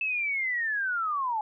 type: linear sweep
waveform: sine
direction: down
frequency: 2637 to 830.6 Hz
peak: -26 dBFS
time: 0.01-1.41 s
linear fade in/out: 2 ms
effects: none